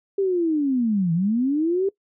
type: linear two-way sweep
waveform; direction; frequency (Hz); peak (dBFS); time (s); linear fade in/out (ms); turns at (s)
sine; down then up; 399.9 to 160.6 to 399.9; -18; 0.18-1.89; 5; 1.13
effects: noise-tail reverb RT60 0.1 s tail -21 dB re dry